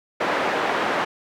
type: band-pass noise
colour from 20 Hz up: pink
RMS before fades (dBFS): -23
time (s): 0.2-1.05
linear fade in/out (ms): 10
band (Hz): 440 to 1900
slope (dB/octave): 12
effects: none